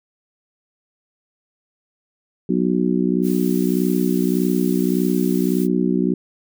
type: harmonic tone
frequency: 61.7 Hz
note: B1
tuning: 1 cent flat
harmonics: 3 / 4 / 5 / 6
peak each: -20 / -21 / -22 / -23 dBFS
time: 2.49-6.14 s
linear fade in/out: 5 ms
type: noise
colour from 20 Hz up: blue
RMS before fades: -36 dBFS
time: 3.22-5.68 s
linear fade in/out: 50 ms
effects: none